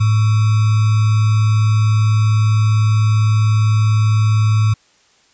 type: tone with sample-and-hold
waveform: sine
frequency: 107.8 Hz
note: A2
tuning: 35 cents flat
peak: -10 dBFS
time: 0-4.74 s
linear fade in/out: 10 ms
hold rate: 1225 Hz
effects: white hiss -54 dBFS RMS until 5.33 s + resampled to 16000 Hz